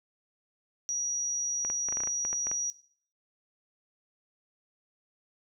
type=tone; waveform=sine; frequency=5780 Hz; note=F#8; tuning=41 cents flat; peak=-28 dBFS; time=0.89-2.7 s; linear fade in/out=0 ms
type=clicks; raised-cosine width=0.5 ms; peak=-25 dBFS; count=12; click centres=1.649 / 1.701 / 1.887 / 1.925 / 1.971 / 2.004 / 2.036 / 2.074 / 2.251 / 2.33 / 2.469 / 2.515 s
effects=noise-tail reverb RT60 0.5 s tail -18 dB re dry